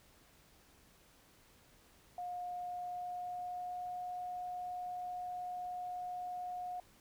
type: tone with pitch glide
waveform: sine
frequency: 715 to 721.6 Hz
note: F5 to F#5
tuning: +41 to -44 cents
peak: -39 dBFS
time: 2.18-6.8 s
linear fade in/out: 2 ms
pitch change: +15 cents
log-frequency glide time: 2.68-3.99 s
effects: pink hiss -65 dBFS RMS until 7 s